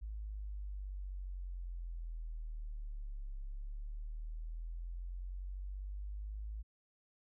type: linear two-way sweep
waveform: sine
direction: down then up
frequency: 53.4 to 33.91 to 53.4 Hz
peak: -40 dBFS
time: 0.01-6.63 s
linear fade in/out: 20 ms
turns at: 3.37 s
effects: none